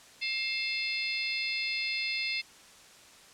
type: harmonic tone with a mistuned harmonic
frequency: 709 Hz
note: F5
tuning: 26 cents sharp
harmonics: 3 / 4 / 5 / 6 / 7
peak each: -35 / -34 / -39 / -37 / -38 dBFS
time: 0.21-2.42 s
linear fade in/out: 20 ms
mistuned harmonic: 4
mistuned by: -120 cents
effects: white hiss -54 dBFS RMS until 3.33 s + low-pass 8000 Hz 12 dB/octave